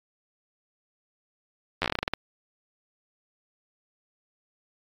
slowing click train, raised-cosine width 0.3 ms, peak -9 dBFS, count 12, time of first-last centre 1.82-2.136 s, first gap 11 ms, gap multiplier 1.18, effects AAC 32 kbps

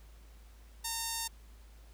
5% pulse tone with notch filter, 914 Hz, A#5, 34 cents flat, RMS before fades -37 dBFS, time 0.84-1.28 s, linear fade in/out 10 ms, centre 2300 Hz, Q 1.4, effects added 54 Hz sine -52 dBFS peak until 1.93 s + pink hiss -64 dBFS RMS until 1.93 s

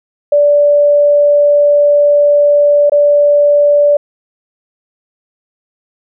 sine tone with dropouts, 582 Hz, D5, 16 cents flat, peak -5 dBFS, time 0.32-3.97 s, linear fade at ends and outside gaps 5 ms, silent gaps 2.897-2.919 s, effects none

